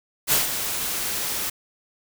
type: noise with ADSR envelope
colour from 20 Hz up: white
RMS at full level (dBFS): -18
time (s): 0.27-1.5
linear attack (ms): 49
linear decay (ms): 150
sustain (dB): -9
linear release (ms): 7
effects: none